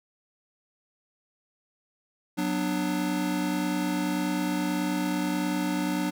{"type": "chord", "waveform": "square", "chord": "B minor", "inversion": "second", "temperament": "just", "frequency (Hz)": [185.21, 246.9, 296.3], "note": ["F#3", "B3", "D4"], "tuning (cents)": [2, 0, 15], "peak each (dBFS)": [-31, -34, -29], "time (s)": [2.37, 6.11], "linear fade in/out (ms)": 20, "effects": []}